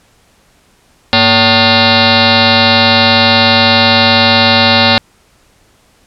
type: tone with frequency modulation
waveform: sine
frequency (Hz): 1771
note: A6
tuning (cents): +11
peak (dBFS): -5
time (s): 1.13-4.98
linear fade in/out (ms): 0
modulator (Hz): 334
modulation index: 7.9
effects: pink hiss -50 dBFS RMS until 6.06 s + low-pass 11000 Hz 12 dB/octave